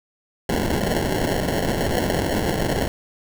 white noise with sample-and-hold, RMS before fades -22 dBFS, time 0.49-2.88 s, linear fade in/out 2 ms, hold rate 1225 Hz, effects none

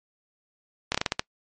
slowing click train, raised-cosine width 0.2 ms, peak -6 dBFS, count 7, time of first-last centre 0.92-1.195 s, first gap 25 ms, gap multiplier 1.24, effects noise-tail reverb RT60 0.1 s tail -25 dB re dry + MP3 48 kbps

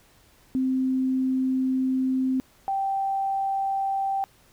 sine tone pair in turn, 260.6 / 780.9 Hz, C4 / G5, -7 / -7 cents, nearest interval octave + perfect fifth, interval 1900 cents, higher second, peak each -21 / -23 dBFS, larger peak first, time 0.55-2.4 / 2.68-4.24 s, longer first, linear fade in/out 0 ms, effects pink hiss -58 dBFS RMS until 4.52 s

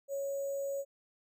sine tone with sample-and-hold, 554.4 Hz, C#5, in tune, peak -33 dBFS, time 0.08-0.85 s, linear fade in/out 50 ms, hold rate 7350 Hz, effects none

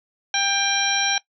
harmonic tone with a mistuned harmonic, 794 Hz, G5, 22 cents sharp, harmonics 1 / 2 / 3 / 4 / 5 / 7, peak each -26 / -26 / -26 / -26 / -26 / -26 dBFS, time 0.34-1.18 s, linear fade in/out 2 ms, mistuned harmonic 7, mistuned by +27 cents, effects noise-tail reverb RT60 0.1 s tail -19 dB re dry

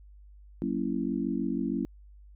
sine chord, F# dominant seventh, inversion none, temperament just, 185 / 231.2 / 277.5 / 333 Hz, F#3 / A#3 / C#4 / E4, 0 / -14 / +2 / +18 cents, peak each -34 / -32 / -32 / -34 dBFS, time 0.62-1.85 s, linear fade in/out 0 ms, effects added 50 Hz sine -49 dBFS peak until 2.35 s

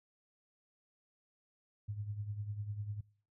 sine tone with tremolo, 103.83 Hz, G#2, in tune, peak -35 dBFS, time 1.88-3.01 s, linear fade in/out 10 ms, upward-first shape triangle, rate 10 Hz, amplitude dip 75%, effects noise-tail reverb RT60 0.5 s tail -23 dB re dry

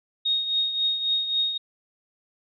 sine tone with tremolo, 3729 Hz, A#7, in tune, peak -19 dBFS, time 0.25-1.58 s, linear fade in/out 10 ms, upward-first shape triangle, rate 3.7 Hz, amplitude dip 65%, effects none

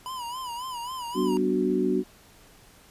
square tone with vibrato, 989 Hz, B5, 2 cents sharp, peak -33 dBFS, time 0.06-1.37 s, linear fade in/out 0 ms, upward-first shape sine, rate 3.7 Hz, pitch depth 100 cents each way
sine chord, G major seventh, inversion none, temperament equal with one note detuned, 191.74 / 246.9 / 293.7 / 370 Hz, G3 / B3 / D4 / F#4, -38 / 0 / 0 / 0 cents, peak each -29 / -28 / -28 / -25 dBFS, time 1.14-2.04 s, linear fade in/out 50 ms
effects pink hiss -54 dBFS RMS until 2.9 s + resampled to 32000 Hz

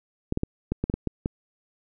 clicks, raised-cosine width 3 ms, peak -12 dBFS, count 9, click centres 0.324 / 0.374 / 0.434 / 0.72 / 0.84 / 0.899 / 0.94 / 1.073 / 1.259 s, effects none

